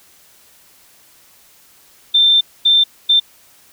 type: tone bursts at uneven times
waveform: sine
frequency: 3574 Hz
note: A7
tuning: 26 cents sharp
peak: -8 dBFS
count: 3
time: 2.14-2.41 / 2.65-2.84 / 3.09-3.2 s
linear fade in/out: 10 ms
effects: white hiss -49 dBFS RMS until 3.72 s